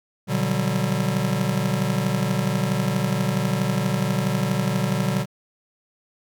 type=chord; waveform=square; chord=G major seventh; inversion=first; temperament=just; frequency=122.5 / 147 / 183.75 / 196 Hz; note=B2 / D3 / F#3 / G3; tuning=-14 / +2 / -12 / 0 cents; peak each=-27 dBFS; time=0.27-5.26 s; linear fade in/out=50 ms; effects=none